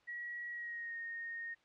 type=tone with pitch glide; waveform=sine; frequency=1917 to 1851.7 Hz; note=A#6 to A#6; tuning=+48 to -12 cents; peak=-40 dBFS; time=0.07-1.55 s; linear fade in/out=20 ms; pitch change=-60 cents; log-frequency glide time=0.5-0.96 s; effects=white hiss -70 dBFS RMS until 1.64 s + low-pass 3000 Hz 12 dB/octave